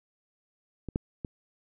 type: clicks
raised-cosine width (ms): 3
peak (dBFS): -23 / -14 / -21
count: 3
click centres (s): 0.887 / 0.959 / 1.248
effects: none